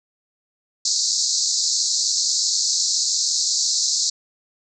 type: band-pass noise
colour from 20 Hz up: pink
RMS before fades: -21 dBFS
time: 0.85-4.1 s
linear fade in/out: 5 ms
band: 4100 to 7500 Hz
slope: 96 dB/octave
effects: none